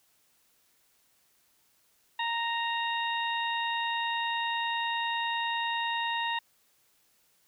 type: harmonic tone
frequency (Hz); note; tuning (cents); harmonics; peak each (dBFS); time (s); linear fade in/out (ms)
930; A#5; -4; 1 / 2 / 3 / 4; -31 / -34 / -36 / -37; 2.19-6.39; 5
effects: white hiss -68 dBFS RMS until 7.47 s